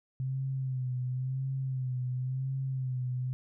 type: tone with vibrato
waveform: sine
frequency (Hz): 129.8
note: C3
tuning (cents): -13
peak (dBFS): -30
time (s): 0.2-3.33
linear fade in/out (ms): 0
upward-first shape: sine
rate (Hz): 0.95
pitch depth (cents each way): 54
effects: none